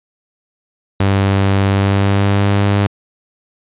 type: tone with pitch glide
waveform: sawtooth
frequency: 98 to 100.87 Hz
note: G2 to G2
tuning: 0 to +50 cents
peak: -7 dBFS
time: 1-2.87 s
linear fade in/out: 5 ms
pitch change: +50 cents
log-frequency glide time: 1.63-2.64 s
effects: resampled to 8000 Hz